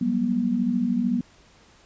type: tone cluster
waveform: sine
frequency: 185.2 / 198.5 / 241 Hz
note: F#3 / G3 / B3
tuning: +2 / +22 / -42 cents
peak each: -29 / -27 / -22 dBFS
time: 0.01-1.21 s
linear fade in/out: 5 ms
effects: pink hiss -55 dBFS RMS until 1.85 s + resampled to 16000 Hz

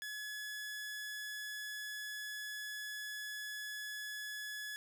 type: tone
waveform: sawtooth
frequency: 1700 Hz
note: G#6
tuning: 40 cents sharp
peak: -38 dBFS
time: 0.02-4.76 s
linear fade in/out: 0 ms
effects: none

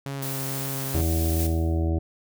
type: tone with pitch glide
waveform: sawtooth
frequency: 138.4 to 135.55 Hz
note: C#3 to C#3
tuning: -2 to -38 cents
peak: -26 dBFS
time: 0.06-1.01 s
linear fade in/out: 0 ms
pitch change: -36 cents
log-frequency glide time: 0.18-0.23 s
type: noise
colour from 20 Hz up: blue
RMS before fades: -33 dBFS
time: 0.22-1.47 s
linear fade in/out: 5 ms
type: harmonic tone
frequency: 81.6 Hz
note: E2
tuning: 17 cents flat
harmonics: 1 / 2 / 3 / 4 / 5 / 7 / 8 / 9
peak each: -22 / -33 / -38 / -29 / -37 / -37 / -43 / -40 dBFS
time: 0.94-1.99 s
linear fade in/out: 10 ms
type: noise with exponential decay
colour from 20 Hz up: blue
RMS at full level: -33 dBFS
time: 1.39-1.9 s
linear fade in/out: 2 ms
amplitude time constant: 110 ms
effects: none

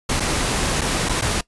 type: noise with dropouts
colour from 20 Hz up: pink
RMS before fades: -21 dBFS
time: 0.09-1.41 s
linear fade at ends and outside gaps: 5 ms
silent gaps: 0.199-0.203 / 0.811-0.815 / 1.089-1.093 / 1.213-1.22 s
effects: noise-tail reverb RT60 0.1 s tail -20 dB re dry + resampled to 24000 Hz

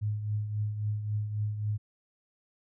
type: tone with tremolo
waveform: sine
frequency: 105.5 Hz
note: G#2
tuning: 28 cents sharp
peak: -26 dBFS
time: 0.01-1.78 s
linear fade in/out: 20 ms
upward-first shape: triangle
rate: 3.7 Hz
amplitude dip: 60%
effects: none

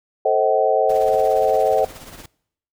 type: chord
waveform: sine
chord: A diminished seventh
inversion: none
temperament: just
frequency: 440 / 528 / 633.6 / 760.3 Hz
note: A4 / C5 / Eb5 / Gb5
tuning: 0 / +16 / +31 / +47 cents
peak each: -20 dBFS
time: 0.25-1.85 s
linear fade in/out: 5 ms
type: noise with tremolo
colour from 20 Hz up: pink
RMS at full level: -37 dBFS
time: 0.89-2.26 s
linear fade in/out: 5 ms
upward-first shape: triangle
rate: 17 Hz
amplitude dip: 60%
effects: noise-tail reverb RT60 0.7 s tail -23 dB re dry

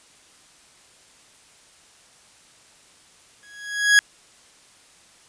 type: tone with exponential growth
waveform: 40% pulse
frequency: 1662 Hz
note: G#6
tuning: 1 cent sharp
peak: -8 dBFS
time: 3.43-3.99 s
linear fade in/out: 0 ms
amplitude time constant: 120 ms
effects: white hiss -53 dBFS RMS until 5.28 s + resampled to 22050 Hz

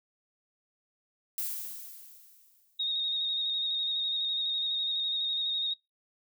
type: noise with exponential decay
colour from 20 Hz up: violet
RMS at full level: -32 dBFS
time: 1.38-2.86 s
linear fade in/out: 1 ms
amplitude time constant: 320 ms
type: tone with vibrato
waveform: sine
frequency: 3729 Hz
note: A#7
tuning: in tune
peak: -28 dBFS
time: 2.79-5.74 s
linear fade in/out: 10 ms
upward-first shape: square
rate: 12 Hz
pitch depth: 21 cents each way
effects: noise-tail reverb RT60 0.2 s tail -23 dB re dry

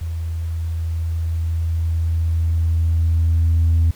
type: tone with level ramp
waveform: sine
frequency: 82.3 Hz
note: E2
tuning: 2 cents flat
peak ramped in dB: -22 to -10 dBFS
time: 0.01-3.91 s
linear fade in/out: 5 ms
effects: tanh soft clip ceiling -10 dBFS + pink hiss -47 dBFS RMS until 3.95 s

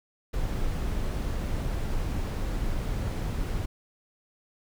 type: noise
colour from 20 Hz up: brown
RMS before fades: -29 dBFS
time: 0.33-3.66 s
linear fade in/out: 10 ms
effects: none

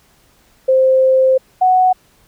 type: tone pair in turn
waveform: sine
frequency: 523.3 / 740.8 Hz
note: C5 / F#5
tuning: 0 / +2 cents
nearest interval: tritone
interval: 602 cents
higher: second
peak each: -8 dBFS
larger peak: neither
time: 0.68-1.38 / 1.61-1.93 s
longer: first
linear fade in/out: 10 ms
effects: pink hiss -53 dBFS RMS until 2.27 s

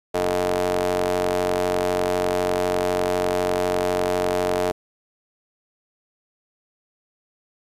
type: ring-modulated tone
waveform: sawtooth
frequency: 92 Hz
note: F#2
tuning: 9 cents flat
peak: -13 dBFS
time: 0.14-4.72 s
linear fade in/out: 10 ms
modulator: 530 Hz
effects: resampled to 32000 Hz + 9-bit

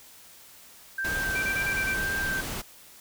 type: tone with vibrato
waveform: sine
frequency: 1568 Hz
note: G6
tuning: in tune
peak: -27 dBFS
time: 0.98-2.41 s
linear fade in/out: 5 ms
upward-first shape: sine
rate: 1.9 Hz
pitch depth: 13 cents each way
type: noise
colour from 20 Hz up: pink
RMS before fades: -34 dBFS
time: 1.04-2.62 s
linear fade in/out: 10 ms
type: tone bursts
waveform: sine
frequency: 2351 Hz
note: D7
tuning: 1 cent sharp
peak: -29 dBFS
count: 6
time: 1.35-1.942 s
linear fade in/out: 10 ms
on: 77 ms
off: 26 ms
effects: white hiss -51 dBFS RMS until 3 s

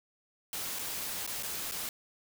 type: noise with dropouts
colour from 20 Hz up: white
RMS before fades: -37 dBFS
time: 0.53-1.89 s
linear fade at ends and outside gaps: 1 ms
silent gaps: 0.788-0.792 / 1.265-1.275 / 1.426-1.432 / 1.713-1.72 s
effects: none

